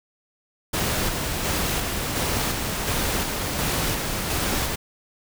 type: noise with tremolo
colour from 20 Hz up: pink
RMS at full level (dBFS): -24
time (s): 0.73-4.76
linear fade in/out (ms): 10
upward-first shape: square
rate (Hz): 1.4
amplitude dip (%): 30
effects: none